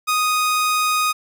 sawtooth tone, 1244.5 Hz, D#6, in tune, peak -13 dBFS, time 0.07-1.13 s, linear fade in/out 20 ms, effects none

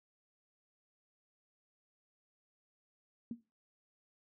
sine tone with exponential decay, 233.1 Hz, A#3, in tune, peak -34 dBFS, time 3.31-3.41 s, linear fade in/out 2 ms, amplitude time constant 21 ms, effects noise-tail reverb RT60 0.3 s tail -20 dB re dry

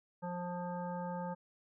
harmonic tone, 176.9 Hz, F3, 23 cents sharp, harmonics 1 / 3 / 5 / 7 / 9, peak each -40 / -43 / -42 / -52 / -55 dBFS, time 0.22-1.35 s, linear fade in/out 20 ms, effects none

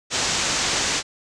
white low-pass noise, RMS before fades -23 dBFS, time 0.1-1.03 s, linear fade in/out 50 ms, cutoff 7600 Hz, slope 48 dB/octave, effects none

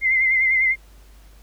sine tone with vibrato, 2081 Hz, C7, 10 cents flat, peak -15 dBFS, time 0.01-0.76 s, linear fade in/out 50 ms, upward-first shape sine, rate 10 Hz, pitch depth 46 cents each way, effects added 50 Hz sine -45 dBFS peak until 1.42 s + pink hiss -55 dBFS RMS until 1.42 s

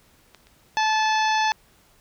clicks, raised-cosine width 0.2 ms, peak -27 / -33 dBFS, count 2, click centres 0.347 / 0.47 s
harmonic tone, 869 Hz, A5, 22 cents flat, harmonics 1 / 2 / 3 / 4 / 5 / 6 / 7, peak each -20 / -26 / -30 / -32 / -34 / -36 / -37 dBFS, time 0.77-1.52 s, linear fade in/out 0 ms
effects pink hiss -58 dBFS RMS until 2 s

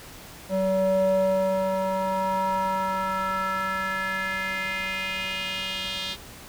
square tone with band-pass filter sweep, 190 Hz, F#3, 46 cents sharp, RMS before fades -26 dBFS, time 0.49-6.17 s, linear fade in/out 50 ms, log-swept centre 460 to 3600 Hz, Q 3.3, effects pink hiss -44 dBFS RMS until 6.48 s

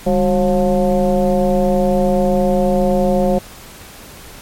sine tone with frequency modulation, 370 Hz, F#4, in tune, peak -11 dBFS, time 0.06-3.39 s, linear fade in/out 10 ms, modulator 172 Hz, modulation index 1.8, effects pink hiss -37 dBFS RMS until 4.41 s + MP3 64 kbps

